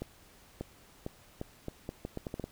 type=accelerating click train; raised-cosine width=2 ms; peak=-23 dBFS; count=12; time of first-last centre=0.02-2.44 s; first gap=590 ms; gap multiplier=0.77; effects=pink hiss -59 dBFS RMS until 2.51 s